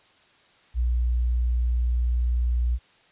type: tone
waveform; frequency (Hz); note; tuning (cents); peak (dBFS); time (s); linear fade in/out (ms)
sine; 60.2; B1; -44; -20; 0.74-2.79; 50
effects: white hiss -58 dBFS RMS until 3.11 s + resampled to 8000 Hz